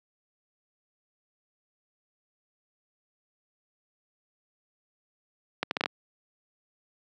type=accelerating click train; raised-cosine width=0.3 ms; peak=-10 dBFS; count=6; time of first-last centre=5.63-5.859 s; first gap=81 ms; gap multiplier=0.71; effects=high-pass 200 Hz 12 dB/octave